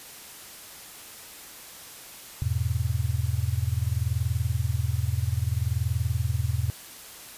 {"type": "chord", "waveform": "sine", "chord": "E major", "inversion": "none", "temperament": "just", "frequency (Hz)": [82.41, 103.01, 123.61], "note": ["E2", "G#2", "B2"], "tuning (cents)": [0, -14, 2], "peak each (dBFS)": -28, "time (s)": [2.42, 6.7], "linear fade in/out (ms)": 0, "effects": ["white hiss -44 dBFS RMS until 7.37 s", "resampled to 32000 Hz"]}